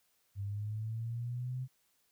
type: linear sweep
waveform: sine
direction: up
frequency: 98 to 130.3 Hz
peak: -35 dBFS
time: 0.35-1.68 s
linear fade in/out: 50 ms
effects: white hiss -74 dBFS RMS until 2.11 s